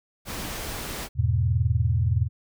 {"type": "noise", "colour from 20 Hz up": "pink", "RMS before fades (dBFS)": -33, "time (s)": [0.25, 1.09], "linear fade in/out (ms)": 50}
{"type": "chord", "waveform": "sine", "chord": "E major", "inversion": "none", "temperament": "equal", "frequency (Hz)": [82.41, 103.83, 123.47], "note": ["E2", "G#2", "B2"], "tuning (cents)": [0, 0, 0], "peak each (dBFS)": -24, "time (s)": [1.15, 2.29], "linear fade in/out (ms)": 50}
{"effects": []}